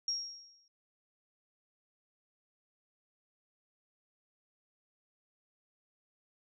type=tone with exponential decay; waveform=sine; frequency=5588 Hz; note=F8; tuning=in tune; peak=-29 dBFS; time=0.08-0.68 s; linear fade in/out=2 ms; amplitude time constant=130 ms; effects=none